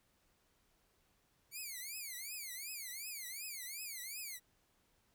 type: tone with vibrato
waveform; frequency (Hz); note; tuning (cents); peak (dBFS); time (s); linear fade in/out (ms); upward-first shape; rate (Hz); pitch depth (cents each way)
5% pulse; 2229; C#7; +9; -34; 1.51-4.4; 50; triangle; 2.7; 260
effects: pink hiss -75 dBFS RMS until 5.14 s